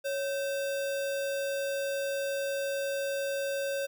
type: tone with sample-and-hold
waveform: sine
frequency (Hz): 554.4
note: C#5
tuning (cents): 0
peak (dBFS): -29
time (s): 0.04-3.87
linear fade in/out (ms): 20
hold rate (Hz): 2100
effects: none